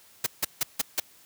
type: noise bursts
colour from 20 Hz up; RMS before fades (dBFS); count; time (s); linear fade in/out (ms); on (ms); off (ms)
white; -25; 5; 0.24-1; 5; 24; 160
effects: white hiss -56 dBFS RMS until 1.25 s + high-pass 60 Hz 12 dB/octave